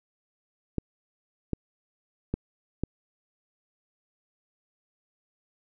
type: clicks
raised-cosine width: 3 ms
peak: -14 dBFS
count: 4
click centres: 0.783 / 1.533 / 2.34 / 2.836 s
effects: none